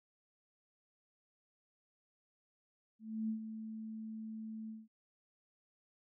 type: tone with ADSR envelope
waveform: sine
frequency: 220 Hz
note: A3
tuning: in tune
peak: -33 dBFS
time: 2.99-4.88 s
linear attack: 300 ms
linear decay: 100 ms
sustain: -9 dB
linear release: 190 ms
effects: none